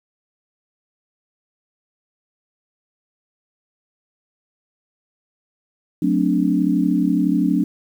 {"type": "chord", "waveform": "sine", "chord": "D dominant seventh", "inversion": "first", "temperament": "equal with one note detuned", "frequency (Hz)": [183.19, 220, 261.6, 293.7], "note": ["F#3", "A3", "C4", "D4"], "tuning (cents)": [-17, 0, 0, 0], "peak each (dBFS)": [-20, -23, -21, -19], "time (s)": [6.02, 7.64], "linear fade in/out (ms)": 5, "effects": ["8-bit"]}